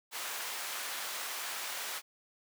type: high-pass noise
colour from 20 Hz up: pink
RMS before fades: -39 dBFS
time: 0.11-2.02 s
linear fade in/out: 50 ms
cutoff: 960 Hz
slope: 12 dB/octave
effects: none